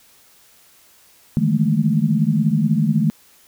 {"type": "tone cluster", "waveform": "sine", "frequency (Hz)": [151.1, 162.9, 207.6, 223.9], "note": ["D3", "E3", "G#3", "A3"], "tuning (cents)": [50, -20, 0, 30], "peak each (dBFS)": -20, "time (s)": [1.37, 3.1], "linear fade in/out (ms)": 0, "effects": ["white hiss -52 dBFS RMS until 3.47 s"]}